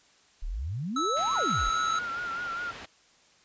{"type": "exponential two-way sweep", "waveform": "sine", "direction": "up then down", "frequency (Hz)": [30.49, 1185, 30.49], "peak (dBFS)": -30, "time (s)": [0.42, 1.7], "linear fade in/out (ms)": 10, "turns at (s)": 1.34}
{"type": "tone", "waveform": "square", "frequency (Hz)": 1307, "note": "E6", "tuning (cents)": -15, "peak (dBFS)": -27, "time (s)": [0.96, 1.99], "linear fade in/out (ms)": 5}
{"type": "low-pass noise", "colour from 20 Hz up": "white", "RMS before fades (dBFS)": -44, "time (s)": [1.16, 2.86], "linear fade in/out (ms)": 10, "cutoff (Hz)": 2700, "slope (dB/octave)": 12}
{"type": "tone with vibrato", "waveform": "sine", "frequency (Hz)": 1396.9, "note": "F6", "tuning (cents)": 0, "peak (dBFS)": -31, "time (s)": [1.35, 2.72], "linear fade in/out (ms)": 20, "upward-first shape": "sine", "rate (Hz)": 4.9, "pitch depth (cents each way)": 56}
{"effects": ["white hiss -61 dBFS RMS until 3.44 s", "resampled to 16000 Hz"]}